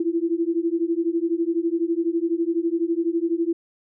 sine beating tone pair, 329.6 / 341.6 Hz, E4 / F4, 0 / -38 cents, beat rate 12 Hz, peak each -23 dBFS, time 0-3.53 s, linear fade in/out 5 ms, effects none

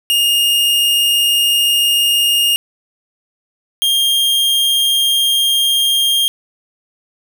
45% pulse tone pair in turn, 2839 / 3217 Hz, F7 / G7, +28 / +44 cents, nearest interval major second, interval 216 cents, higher second, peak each -11 dBFS, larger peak neither, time 0.1-2.56 / 3.82-6.28 s, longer neither, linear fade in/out 0 ms, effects none

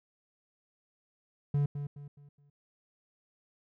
triangle tone with echo, 143.7 Hz, D3, 37 cents flat, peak -23 dBFS, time 1.54-1.66 s, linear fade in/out 5 ms, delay 210 ms, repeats 4, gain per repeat -9 dB, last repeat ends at 2.5 s, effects none

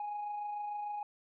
sine tone with amplitude modulation, 830 Hz, G#5, 1 cent flat, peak -33 dBFS, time 0-1.03 s, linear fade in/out 2 ms, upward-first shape sine, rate 26.7 Hz, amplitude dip 35%, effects tanh soft clip ceiling -33 dBFS

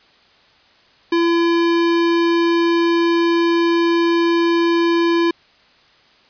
square tone, 338.2 Hz, E4, 44 cents sharp, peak -14 dBFS, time 1.12-5.31 s, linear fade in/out 5 ms, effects white hiss -52 dBFS RMS until 6.29 s + resampled to 11025 Hz

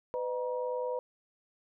sine tone cluster, 502 / 612 / 952 Hz, B4 / D#5 / A#5, +28 / -29 / +36 cents, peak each -32 / -40 / -39 dBFS, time 0.14-0.99 s, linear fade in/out 0 ms, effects none

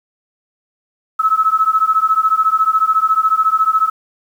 sine beating tone pair, 1290 / 1304 Hz, E6 / E6, -38 / -19 cents, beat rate 14 Hz, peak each -14 dBFS, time 1.19-3.9 s, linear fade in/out 10 ms, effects 7-bit

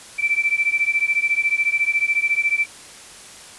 sine beating tone pair, 2325 / 2339 Hz, D7 / D7, -18 / -8 cents, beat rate 14 Hz, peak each -20 dBFS, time 0.18-2.66 s, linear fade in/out 20 ms, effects white hiss -41 dBFS RMS until 3.58 s + resampled to 24000 Hz

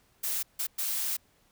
blue noise bursts at uneven times, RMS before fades -31 dBFS, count 3, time 0.23-0.43 / 0.59-0.67 / 0.78-1.17 s, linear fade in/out 10 ms, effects pink hiss -66 dBFS RMS until 1.51 s

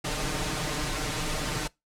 pink noise with comb filter, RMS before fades -30 dBFS, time 0.04-1.68 s, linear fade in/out 10 ms, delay 6.6 ms, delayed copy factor +0.9, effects noise-tail reverb RT60 0.2 s tail -23 dB re dry + low-pass 9000 Hz 12 dB/octave

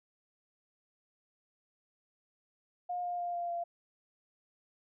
sine tone with pitch steps, 713 / 706.8 / 700.8 / 694.7 / 688.7 Hz, F5 / F5 / F5 / F5 / F5, +36 / +21 / +6 / -9 / -24 cents, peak -33 dBFS, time 2.89-3.64 s, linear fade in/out 10 ms, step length 150 ms, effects none

